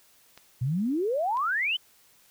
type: clicks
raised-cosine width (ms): 0.2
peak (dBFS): -29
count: 2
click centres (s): 0.376 / 1.371
type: exponential sweep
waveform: sine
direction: up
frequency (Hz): 116.54 to 3136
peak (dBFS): -24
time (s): 0.61-1.77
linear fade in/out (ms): 10
effects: white hiss -60 dBFS RMS until 2.3 s